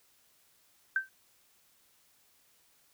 sine tone with exponential decay, 1557 Hz, G6, 12 cents flat, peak -22 dBFS, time 0.96-1.09 s, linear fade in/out 2 ms, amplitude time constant 28 ms, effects white hiss -67 dBFS RMS until 2.93 s

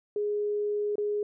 sine tone with dropouts, 415.3 Hz, G#4, in tune, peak -26 dBFS, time 0.16-1.23 s, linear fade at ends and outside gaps 2 ms, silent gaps 0.956-0.981 s, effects none

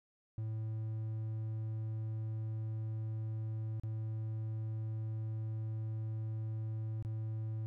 triangle tone with dropouts, 110 Hz, A2, in tune, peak -34 dBFS, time 0.38-7.66 s, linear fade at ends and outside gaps 0 ms, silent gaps 3.798-3.835 / 7.025-7.049 s, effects none

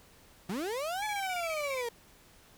35% pulse linear two-way sweep, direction up then down, 164.81 to 861 to 458.9 Hz, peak -31 dBFS, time 0.49-1.89 s, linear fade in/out 5 ms, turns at 1.05 s
triangle tone bursts, 2308 Hz, D7, 31 cents flat, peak -35 dBFS, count 12, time 1.02-1.815 s, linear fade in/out 5 ms, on 47 ms, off 21 ms
effects pink hiss -59 dBFS RMS until 2.57 s

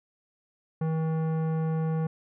sine tone with tanh clipping, 160 Hz, D#3, 49 cents sharp, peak -27 dBFS, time 0.81-2.07 s, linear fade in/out 5 ms, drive 15 dB, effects none

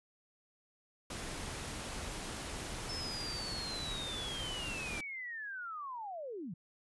pink noise, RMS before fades -42 dBFS, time 1.1-5.01 s, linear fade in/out 5 ms
sine linear sweep, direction down, 5290 to 146.83 Hz, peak -40 dBFS, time 2.89-6.54 s, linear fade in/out 5 ms
effects resampled to 24000 Hz

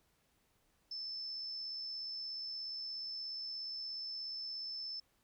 sine tone with amplitude modulation, 5274 Hz, E8, in tune, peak -39 dBFS, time 0.91-5 s, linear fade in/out 5 ms, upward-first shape sine, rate 76.9 Hz, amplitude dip 25%, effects pink hiss -75 dBFS RMS until 5.23 s

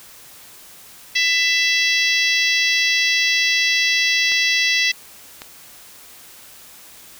harmonic tone, 665 Hz, E5, 15 cents sharp, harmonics 3 / 4 / 5 / 6 / 7 / 8 / 9, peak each -19 / -21 / -23 / -25 / -26 / -27 / -28 dBFS, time 1.15-4.92 s, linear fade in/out 10 ms
clicks, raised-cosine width 0.2 ms, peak -15 dBFS, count 2, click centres 4.319 / 5.419 s
effects white hiss -43 dBFS RMS until 7.19 s

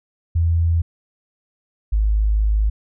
sine tone pair in turn, 83.5 / 52.6 Hz, E2 / G#1, +23 / +23 cents, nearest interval minor sixth, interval 800 cents, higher first, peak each -14 dBFS, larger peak neither, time 0.35-0.82 / 1.92-2.7 s, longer second, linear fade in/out 10 ms, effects none

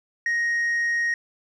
sine tone, 1873 Hz, A#6, 8 cents sharp, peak -18 dBFS, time 0.26-1.14 s, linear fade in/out 2 ms, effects tanh soft clip ceiling -20 dBFS + 10-bit

